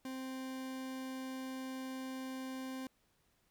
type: tone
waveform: 40% pulse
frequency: 261.6 Hz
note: C4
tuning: in tune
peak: -40 dBFS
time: 0.05-2.87 s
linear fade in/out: 2 ms
effects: pink hiss -75 dBFS RMS until 3.5 s